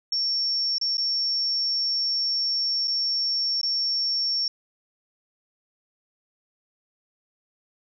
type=tone with dropouts; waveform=sine; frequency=5470 Hz; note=F8; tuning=37 cents flat; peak=-22 dBFS; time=0.12-4.48 s; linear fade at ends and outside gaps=2 ms; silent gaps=0.783-0.813 / 0.971-0.98 / 2.874-2.879 / 3.614-3.631 s; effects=none